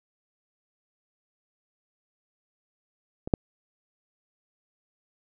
clicks, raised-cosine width 2 ms, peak -20 / -6 dBFS, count 2, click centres 3.275 / 3.338 s, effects none

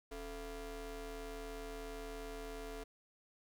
30% pulse ring-modulated tone, 238.5 Hz, A#3, 40 cents sharp, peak -38 dBFS, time 0.11-2.84 s, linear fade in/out 10 ms, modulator 200 Hz, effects none

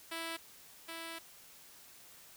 5% pulse tone pair in turn, 329.6 / 329.6 Hz, E4 / E4, 0 / 0 cents, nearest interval unison, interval 0 cents, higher neither, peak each -27 / -31 dBFS, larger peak first, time 0.11-0.37 / 0.88-1.19 s, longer second, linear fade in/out 10 ms, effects white hiss -57 dBFS RMS until 2.36 s

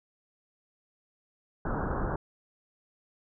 pink low-pass noise, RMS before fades -31 dBFS, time 1.65-2.16 s, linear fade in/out 5 ms, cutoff 1600 Hz, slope 96 dB/octave, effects none

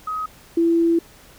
sine tone pair in turn, 1264 / 334.8 Hz, D#6 / E4, +27 / +27 cents, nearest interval octave + major seventh, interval 2300 cents, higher first, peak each -23 / -14 dBFS, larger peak second, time 0.07-0.26 / 0.57-0.99 s, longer second, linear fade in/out 5 ms, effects pink hiss -48 dBFS RMS until 1.38 s

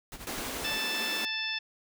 pink noise with tremolo, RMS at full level -41 dBFS, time 0.12-0.78 s, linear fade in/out 0 ms, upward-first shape sine, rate 12 Hz, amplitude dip 70%
pink high-pass noise, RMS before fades -37 dBFS, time 0.27-1.25 s, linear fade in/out 0 ms, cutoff 210 Hz, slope 48 dB/octave
harmonic tone, 880 Hz, A5, in tune, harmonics 1 / 2 / 3 / 4 / 5 / 6, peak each -47 / -37 / -35 / -35 / -47 / -38 dBFS, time 0.64-1.59 s, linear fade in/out 10 ms
effects none

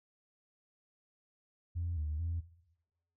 sine tone with pitch steps, 85.8 / 76 / 84.1 Hz, F2 / D#2 / E2, -30 / -40 / +35 cents, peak -32 dBFS, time 1.75-2.41 s, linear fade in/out 20 ms, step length 220 ms, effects noise-tail reverb RT60 0.9 s tail -17 dB re dry + tanh soft clip ceiling -29 dBFS

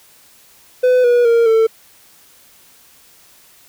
triangle tone with pitch steps, 503 / 483.6 / 465 / 447.1 Hz, B4 / B4 / A#4 / A4, +32 / -36 / -4 / +28 cents, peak -7 dBFS, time 0.83-1.67 s, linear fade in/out 10 ms, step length 210 ms, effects white hiss -48 dBFS RMS until 3.68 s

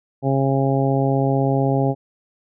harmonic tone, 135.9 Hz, C#3, 34 cents flat, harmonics 1 / 2 / 3 / 4 / 5 / 6, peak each -19 / -22 / -24 / -25 / -26 / -27 dBFS, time 0.22-1.95 s, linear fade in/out 50 ms, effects none

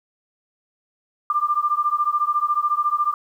sine beating tone pair, 1186 / 1200 Hz, D6 / D6, +17 / +37 cents, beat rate 14 Hz, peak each -21 dBFS, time 1.3-3.14 s, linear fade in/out 2 ms, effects 9-bit

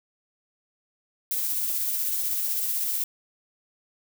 violet noise with tremolo, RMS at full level -26 dBFS, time 1.31-3.04 s, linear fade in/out 2 ms, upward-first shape sine, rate 16 Hz, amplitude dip 25%, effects none

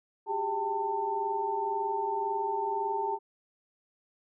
sine tone cluster, 381.9 / 403.8 / 789 / 894 Hz, G4 / G#4 / G5 / A5, -45 / -49 / +11 / +27 cents, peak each -39 / -34 / -38 / -30 dBFS, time 0.26-3.19 s, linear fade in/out 50 ms, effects none

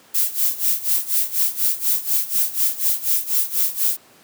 violet noise with tremolo, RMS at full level -17 dBFS, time 0.14-3.97 s, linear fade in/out 10 ms, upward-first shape sine, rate 4.1 Hz, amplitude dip 85%, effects pink hiss -50 dBFS RMS until 4.23 s + high-pass 200 Hz 12 dB/octave

